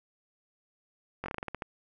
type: slowing click train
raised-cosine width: 0.5 ms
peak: -20 dBFS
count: 10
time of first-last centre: 1.24-1.622 s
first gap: 20 ms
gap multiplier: 1.18
effects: none